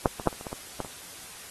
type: clicks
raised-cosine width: 1 ms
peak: -6 / -20 / -7 / -28 / -28 / -22 / -20 / -17 / -26 dBFS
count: 9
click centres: 0.058 / 0.198 / 0.273 / 0.328 / 0.411 / 0.468 / 0.529 / 0.803 / 0.848 s
effects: white hiss -44 dBFS RMS until 1.5 s + AAC 32 kbps